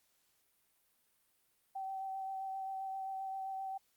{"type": "tone with vibrato", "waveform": "sine", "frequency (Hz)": 770, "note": "G5", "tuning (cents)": -31, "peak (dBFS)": -38, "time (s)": [1.75, 3.78], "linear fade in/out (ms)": 10, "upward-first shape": "sine", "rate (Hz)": 7.6, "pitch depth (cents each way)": 15, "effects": ["white hiss -75 dBFS RMS until 3.96 s", "Opus 48 kbps"]}